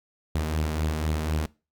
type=tone with flanger; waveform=sawtooth; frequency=77.6 Hz; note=D#2; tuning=4 cents flat; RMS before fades=-27 dBFS; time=0.35-1.46 s; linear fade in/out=0 ms; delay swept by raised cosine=0.25 to 4.95 ms; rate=4 Hz; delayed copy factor=+0.5; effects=noise-tail reverb RT60 0.3 s tail -22 dB re dry